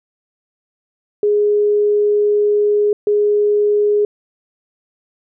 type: tone bursts at uneven times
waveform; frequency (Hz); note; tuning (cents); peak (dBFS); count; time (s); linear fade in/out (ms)
sine; 415.3; G#4; 0; -11; 2; 1.23-2.93 / 3.07-4.05; 2
effects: none